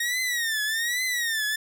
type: tone with vibrato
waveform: sawtooth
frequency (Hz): 1863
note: A#6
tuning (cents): -2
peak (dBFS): -21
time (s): 0-1.56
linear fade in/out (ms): 5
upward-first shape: triangle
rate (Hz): 1.2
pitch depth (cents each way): 170
effects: none